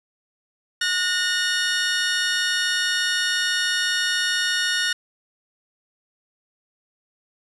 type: tone pair together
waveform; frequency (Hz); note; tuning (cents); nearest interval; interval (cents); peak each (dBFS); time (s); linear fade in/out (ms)
20% pulse; 1453.7 / 1834; F#6 / A#6; -31 / -29; major third; 402; -18; 0.81-4.93; 5
effects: resampled to 24000 Hz + 7-bit